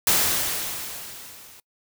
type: noise with level ramp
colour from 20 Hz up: white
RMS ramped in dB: -18 to -48 dBFS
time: 0.07-1.6 s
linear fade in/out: 2 ms
effects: noise-tail reverb RT60 0.1 s tail -24 dB re dry